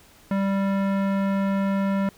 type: tone with low-pass filter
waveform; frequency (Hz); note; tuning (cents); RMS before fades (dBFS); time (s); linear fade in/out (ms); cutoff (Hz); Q
square; 196; G3; 0; -23; 0.31-2.09; 2; 1700; 0.94
effects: pink hiss -53 dBFS RMS until 2.17 s